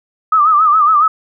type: tone with vibrato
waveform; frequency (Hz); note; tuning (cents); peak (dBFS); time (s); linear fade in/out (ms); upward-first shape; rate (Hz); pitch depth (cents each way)
sine; 1233; D#6; -16; -7; 0.32-1.08; 5; sine; 7.2; 100
effects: none